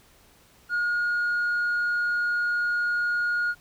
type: tone with tanh clipping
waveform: triangle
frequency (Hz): 1434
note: F6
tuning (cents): +45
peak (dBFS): -23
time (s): 0.69-3.55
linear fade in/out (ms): 50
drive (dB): 6
effects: pink hiss -57 dBFS RMS until 3.6 s